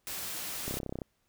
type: noise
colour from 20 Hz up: white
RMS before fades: -38 dBFS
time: 0.07-0.79 s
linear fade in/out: 0 ms
type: clicks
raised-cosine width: 2 ms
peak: -23 dBFS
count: 12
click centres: 0.68 / 0.71 / 0.741 / 0.771 / 0.802 / 0.832 / 0.863 / 0.894 / 0.925 / 0.956 / 0.988 / 1.018 s
effects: pink hiss -75 dBFS RMS until 1.28 s